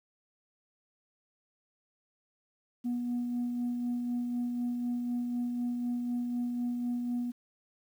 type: tone with tremolo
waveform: sine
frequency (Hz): 242.6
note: B3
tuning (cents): -31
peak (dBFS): -27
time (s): 2.84-7.32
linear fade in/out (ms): 20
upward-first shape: sine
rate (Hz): 4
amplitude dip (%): 35
effects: tanh soft clip ceiling -27 dBFS + 10-bit